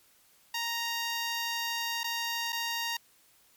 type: tone with dropouts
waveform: 10% pulse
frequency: 932.3 Hz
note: A#5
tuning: in tune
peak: -22 dBFS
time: 0.54-2.97 s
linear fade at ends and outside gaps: 5 ms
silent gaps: 2.034-2.041 / 2.523-2.527 s
effects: white hiss -63 dBFS RMS until 3.56 s + MP3 96 kbps